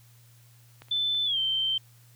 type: clicks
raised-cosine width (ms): 0.3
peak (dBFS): -29 / -39 / -38 / -35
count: 4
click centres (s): 0.82 / 0.885 / 0.965 / 1.148
type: tone with pitch glide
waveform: sine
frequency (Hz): 3520 to 3118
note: A7 to G7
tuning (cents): 0 to -10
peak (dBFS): -24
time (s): 0.91-1.78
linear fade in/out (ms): 5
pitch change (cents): -210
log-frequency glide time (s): 1.25-1.38
effects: added 118 Hz sine -54 dBFS peak until 2.15 s + white hiss -61 dBFS RMS until 2.15 s